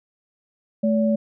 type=tone pair together; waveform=sine; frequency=216.8 / 571.1 Hz; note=A3 / D5; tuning=-25 / -49 cents; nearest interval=octave + perfect fourth; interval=1676 cents; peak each=-18 / -22 dBFS; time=0.83-1.16 s; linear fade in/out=10 ms; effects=none